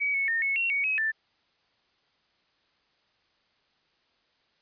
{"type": "tone with pitch steps", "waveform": "sine", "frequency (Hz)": [2269, 2206, 1828, 2199, 2733, 2238, 2549, 1770], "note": ["C#7", "C#7", "A#6", "C#7", "F7", "C#7", "D#7", "A6"], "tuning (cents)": [40, -9, -34, -14, -38, 16, 41, 10], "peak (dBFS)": -24, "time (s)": [0, 1.12], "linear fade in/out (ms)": 20, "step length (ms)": 140, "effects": ["white hiss -69 dBFS RMS until 4.61 s", "resampled to 11025 Hz"]}